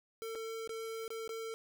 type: tone with dropouts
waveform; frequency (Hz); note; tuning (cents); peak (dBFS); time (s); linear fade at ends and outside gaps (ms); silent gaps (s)
square; 449.4; A4; +37; -40; 0.22-1.54; 0; 0.351-0.355 / 0.675-0.693 / 1.079-1.104 / 1.277-1.292
effects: none